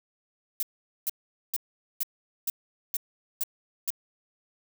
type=noise bursts; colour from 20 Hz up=violet; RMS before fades=-28 dBFS; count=8; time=0.6-3.904 s; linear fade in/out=2 ms; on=28 ms; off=440 ms; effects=none